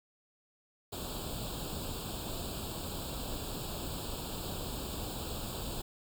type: noise with comb filter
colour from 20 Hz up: pink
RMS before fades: -39 dBFS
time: 0.92-5.82 s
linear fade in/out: 10 ms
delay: 0.25 ms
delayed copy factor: +0.95
effects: none